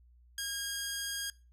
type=tone; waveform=10% pulse; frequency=1627 Hz; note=G#6; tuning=36 cents flat; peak=-26 dBFS; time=0.38-1.3 s; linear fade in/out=2 ms; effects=noise-tail reverb RT60 0.3 s tail -21 dB re dry + added 60 Hz sine -58 dBFS peak until 1.52 s